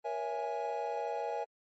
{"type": "chord", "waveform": "triangle", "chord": "A# half-diminished seventh", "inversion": "none", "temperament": "equal with one note detuned", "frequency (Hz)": [474.3, 554.4, 659.3, 830.6], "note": ["A#4", "C#5", "E5", "G#5"], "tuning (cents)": [30, 0, 0, 0], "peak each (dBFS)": [-37, -39, -38, -35], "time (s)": [0.04, 1.45], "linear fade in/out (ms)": 20, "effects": ["MP3 32 kbps"]}